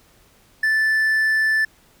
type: tone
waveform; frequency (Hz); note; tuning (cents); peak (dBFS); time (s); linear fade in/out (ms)
triangle; 1757; A6; -3; -14; 0.63-1.65; 5
effects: pink hiss -55 dBFS RMS until 2 s